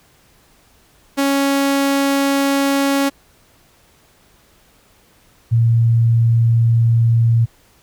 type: tone pair in turn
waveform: sawtooth / sine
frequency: 277.2 / 115.64 Hz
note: C#4 / A#2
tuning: 0 / -13 cents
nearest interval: octave + minor third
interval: 1513 cents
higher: first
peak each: -10 dBFS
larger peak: neither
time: 1.17-3.1 / 5.51-7.46 s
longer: second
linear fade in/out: 20 ms
effects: pink hiss -53 dBFS RMS until 7.82 s